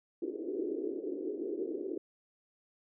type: band-pass noise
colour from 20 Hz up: pink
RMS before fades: -37 dBFS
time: 0.22-1.98 s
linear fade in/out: 5 ms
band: 310 to 430 Hz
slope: 48 dB/octave
effects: none